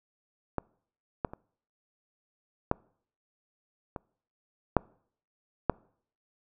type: clicks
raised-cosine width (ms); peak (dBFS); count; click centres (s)
1; -15 / -14 / -26 / -10 / -22 / -6 / -8; 7; 0.583 / 1.248 / 1.335 / 2.714 / 3.962 / 4.767 / 5.697
effects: noise-tail reverb RT60 0.6 s tail -26 dB re dry